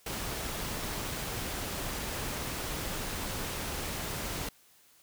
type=noise; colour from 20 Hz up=pink; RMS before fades=-36 dBFS; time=0.06-4.49 s; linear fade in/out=5 ms; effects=white hiss -62 dBFS RMS until 5.02 s